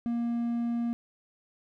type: tone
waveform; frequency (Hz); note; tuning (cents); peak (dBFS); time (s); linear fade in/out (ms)
triangle; 235.5; A#3; +18; -25; 0.06-0.93; 0
effects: none